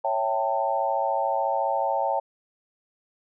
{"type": "chord", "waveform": "sine", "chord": "A dominant seventh", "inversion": "first", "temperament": "equal with one note detuned", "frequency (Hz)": [554.4, 659.3, 784, 898], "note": ["C#5", "E5", "G5", "A5"], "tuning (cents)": [0, 0, 0, 35], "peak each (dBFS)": [-28, -29, -27, -27], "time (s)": [0.04, 2.2], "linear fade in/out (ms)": 10, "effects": []}